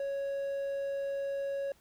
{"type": "tone", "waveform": "triangle", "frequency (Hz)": 554.4, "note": "C#5", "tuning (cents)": 0, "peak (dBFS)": -30, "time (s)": [0, 1.72], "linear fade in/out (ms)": 2, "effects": ["pink hiss -65 dBFS RMS until 1.8 s"]}